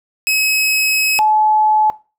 sawtooth / sine tone pair in turn, 2559 / 858.4 Hz, D#7 / A5, +48 / -43 cents, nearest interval octave + perfect fifth, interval 1891 cents, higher first, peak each -10 dBFS, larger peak neither, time 0.27-1.19 / 1.19-1.9 s, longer first, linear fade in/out 0 ms, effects noise-tail reverb RT60 0.3 s tail -19 dB re dry

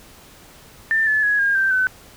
sine tone with pitch steps, 1787 / 1729.1 / 1673.1 / 1618.9 / 1566.5 / 1515.8 Hz, A6 / A6 / G#6 / G#6 / G6 / F#6, +26 / -31 / +12 / -45 / -2 / +41 cents, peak -15 dBFS, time 0.91-1.87 s, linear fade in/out 0 ms, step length 160 ms, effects pink hiss -46 dBFS RMS until 2.16 s

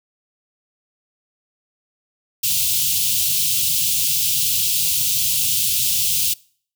white band-stop noise, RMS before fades -19 dBFS, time 2.43-6.34 s, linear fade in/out 10 ms, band 170 to 2700 Hz, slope 48 dB/octave, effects noise-tail reverb RT60 0.5 s tail -24 dB re dry + high-pass 80 Hz 12 dB/octave

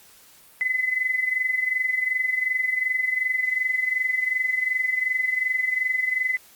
sine tone with amplitude modulation, 2023 Hz, B6, 41 cents sharp, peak -18 dBFS, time 0.61-6.37 s, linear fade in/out 0 ms, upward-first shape sine, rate 22.7 Hz, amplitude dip 70%, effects white hiss -52 dBFS RMS until 6.55 s + Opus 48 kbps

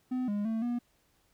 triangle tone with pitch steps, 253.8 / 205.5 / 223.5 / 240.8 Hz, B3 / G#3 / A3 / B3, +47 / -18 / +27 / -44 cents, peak -27 dBFS, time 0.11-0.79 s, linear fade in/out 10 ms, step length 170 ms, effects pink hiss -70 dBFS RMS until 1.33 s

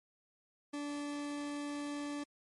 40% pulse tone, 290.2 Hz, D4, 21 cents flat, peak -37 dBFS, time 0.73-2.24 s, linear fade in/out 10 ms, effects MP3 48 kbps

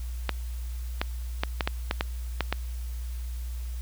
clicks, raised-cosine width 0.3 ms, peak -9 dBFS, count 9, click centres 0.293 / 1.015 / 1.435 / 1.608 / 1.675 / 1.911 / 2.009 / 2.407 / 2.526 s, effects added 60 Hz sine -31 dBFS peak until 3.81 s + white hiss -51 dBFS RMS until 3.81 s

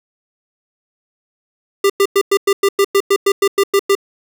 square tone bursts, 397.2 Hz, G4, 23 cents sharp, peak -10 dBFS, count 14, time 1.84-3.952 s, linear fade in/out 5 ms, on 58 ms, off 100 ms, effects none

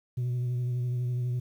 sine tone with vibrato, 123.47 Hz, B2, in tune, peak -24 dBFS, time 0.17-1.4 s, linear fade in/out 10 ms, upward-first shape sine, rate 12 Hz, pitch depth 26 cents each way, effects tanh soft clip ceiling -26 dBFS + 10-bit

